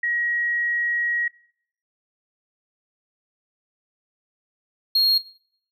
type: tone pair in turn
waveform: sine / triangle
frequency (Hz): 1900 / 4265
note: A#6 / C8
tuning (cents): +33 / +32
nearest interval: octave + major second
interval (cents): 1399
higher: second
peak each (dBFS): -21 / -14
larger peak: second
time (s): 0.03-1.28 / 4.95-5.18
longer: first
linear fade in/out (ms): 5
effects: noise-tail reverb RT60 0.6 s tail -21 dB re dry